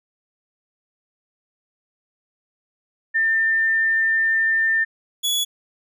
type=tone pair in turn; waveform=sine / sawtooth; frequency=1797 / 3392 Hz; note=A6 / G#7; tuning=+36 / +36 cents; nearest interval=major seventh; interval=1100 cents; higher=second; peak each=-16 dBFS; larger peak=neither; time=3.14-4.85 / 5.23-5.45 s; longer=first; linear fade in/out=20 ms; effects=none